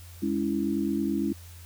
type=chord; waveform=sine; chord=C# minor; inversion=second; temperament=equal with one note detuned; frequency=207.7 / 280.6 / 329.6 Hz; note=G#3 / C#4 / E4; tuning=0 / +21 / 0 cents; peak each=-29 dBFS; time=0.22-1.33 s; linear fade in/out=10 ms; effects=added 86 Hz sine -44 dBFS peak until 1.65 s + white hiss -52 dBFS RMS until 1.65 s